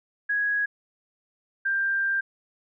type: tone pair in turn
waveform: sine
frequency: 1661 / 1586.1 Hz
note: G#6 / G6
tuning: 0 / +20 cents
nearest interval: minor second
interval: 80 cents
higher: first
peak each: -22 / -22 dBFS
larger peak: neither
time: 0.29-0.66 / 1.65-2.21 s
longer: second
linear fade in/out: 10 ms
effects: none